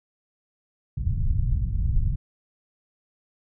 pink low-pass noise, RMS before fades -23 dBFS, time 0.97-2.16 s, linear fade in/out 10 ms, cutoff 130 Hz, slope 24 dB/octave, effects none

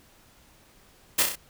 white noise with echo, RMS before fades -21 dBFS, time 1.18-1.23 s, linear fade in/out 10 ms, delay 32 ms, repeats 4, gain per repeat -4 dB, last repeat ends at 1.358 s, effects pink hiss -57 dBFS RMS until 1.49 s

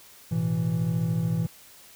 triangle chord, A suspended second, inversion none, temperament just, 110 / 123.75 / 165 Hz, A2 / B2 / E3, 0 / +4 / +2 cents, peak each -28 / -28 / -23 dBFS, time 0.31-1.47 s, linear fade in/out 10 ms, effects white hiss -51 dBFS RMS until 1.95 s

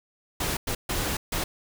pink noise bursts at uneven times, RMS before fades -28 dBFS, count 4, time 0.4-0.57 / 0.67-0.75 / 0.89-1.17 / 1.32-1.44 s, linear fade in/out 5 ms, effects none

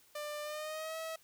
sawtooth tone with pitch glide, 595 to 645.1 Hz, D5 to E5, +22 to -38 cents, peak -35 dBFS, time 0.15-1.16 s, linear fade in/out 5 ms, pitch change +140 cents, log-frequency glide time 0.42-0.97 s, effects white hiss -65 dBFS RMS until 1.23 s

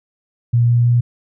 sine tone with pitch steps, 118.9 / 119.66 / 120.42 Hz, A#2 / A#2 / B2, +35 / +46 / -43 cents, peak -10 dBFS, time 0.53-1.01 s, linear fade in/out 10 ms, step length 160 ms, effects none

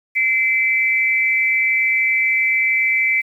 sine tone pair together, 2063 / 2316 Hz, C7 / D7, -25 / -25 cents, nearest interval major second, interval 200 cents, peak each -17 dBFS, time 0.15-3.22 s, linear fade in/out 20 ms, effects 8-bit

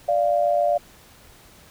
sine tone pair together, 587.3 / 694.9 Hz, D5 / F5, 0 / -9 cents, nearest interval minor third, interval 291 cents, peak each -20 dBFS, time 0.08-0.78 s, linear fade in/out 10 ms, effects pink hiss -50 dBFS RMS until 1.7 s

